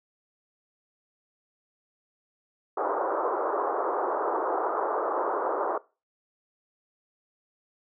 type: band-pass noise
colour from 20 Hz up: pink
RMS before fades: -28 dBFS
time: 2.77-5.78 s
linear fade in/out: 5 ms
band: 360 to 1300 Hz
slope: 48 dB/octave
effects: noise-tail reverb RT60 0.3 s tail -21 dB re dry